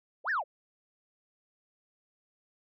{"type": "linear two-way sweep", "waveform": "sine", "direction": "up then down", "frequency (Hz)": [376.4, 1864, 487.4], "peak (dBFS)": -26, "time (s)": [0.24, 0.44], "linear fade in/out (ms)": 50, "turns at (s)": 0.3, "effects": ["tanh soft clip ceiling -23 dBFS"]}